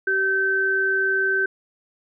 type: tone pair together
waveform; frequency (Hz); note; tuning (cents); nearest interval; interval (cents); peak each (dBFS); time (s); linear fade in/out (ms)
sine; 385.8 / 1543.2; G4 / G6; -28 / -28; 2 octaves; 2400; -25 / -19; 0.07-1.46; 5
effects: none